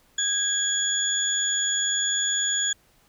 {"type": "tone cluster", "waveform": "sine", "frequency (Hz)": [1639, 3361, 6870], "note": ["G#6", "G#7", "A8"], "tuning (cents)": [-23, 20, -42], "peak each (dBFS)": [-29, -26, -25], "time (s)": [0.18, 2.73], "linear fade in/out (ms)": 5, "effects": ["pink hiss -61 dBFS RMS until 3.08 s"]}